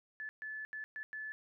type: tone bursts at uneven times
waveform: sine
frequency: 1733 Hz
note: A6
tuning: 27 cents flat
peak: -40 dBFS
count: 5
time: 0.2-0.29 / 0.42-0.65 / 0.73-0.84 / 0.96-1.03 / 1.13-1.32 s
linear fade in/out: 0 ms
effects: none